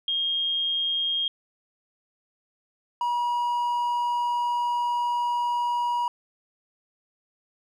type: tone pair in turn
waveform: sine / triangle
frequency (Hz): 3235 / 961.8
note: G#7 / B5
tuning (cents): -46 / -46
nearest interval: octave + major sixth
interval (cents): 2100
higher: first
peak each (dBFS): -23 / -21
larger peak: second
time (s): 0.08-1.28 / 3.01-6.08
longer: second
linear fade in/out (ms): 2
effects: none